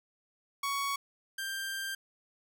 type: tone pair in turn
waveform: sawtooth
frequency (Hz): 1117 / 1582.1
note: C#6 / G6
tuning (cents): +13 / +16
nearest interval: tritone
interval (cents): 603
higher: second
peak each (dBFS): -27 / -31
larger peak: first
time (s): 0.63-0.96 / 1.38-1.95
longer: second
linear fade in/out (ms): 5
effects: none